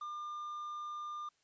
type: tone with quantisation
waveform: triangle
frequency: 1200 Hz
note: D6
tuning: 37 cents sharp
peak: -38 dBFS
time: 0.01-1.29 s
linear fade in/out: 5 ms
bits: 11
effects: white hiss -75 dBFS RMS until 1.43 s + resampled to 16000 Hz